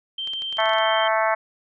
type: tone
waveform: sine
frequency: 3136 Hz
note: G7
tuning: in tune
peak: -26 dBFS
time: 0.18-1.08 s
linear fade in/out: 5 ms
type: clicks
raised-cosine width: 0.2 ms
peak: -23 dBFS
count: 10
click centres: 0.274 / 0.335 / 0.421 / 0.526 / 0.571 / 0.603 / 0.657 / 0.694 / 0.735 / 0.785 s
type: harmonic tone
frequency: 220 Hz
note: A3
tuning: in tune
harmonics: 3 / 4 / 5 / 6 / 7 / 8 / 9 / 10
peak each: -22 / -24 / -26 / -28 / -29 / -30 / -31 / -32 dBFS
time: 0.58-1.35 s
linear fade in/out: 10 ms
effects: none